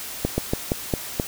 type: slowing click train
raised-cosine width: 2 ms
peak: -7 dBFS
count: 6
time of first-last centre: 0.25-1.199 s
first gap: 130 ms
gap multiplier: 1.19
effects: white hiss -34 dBFS RMS until 1.27 s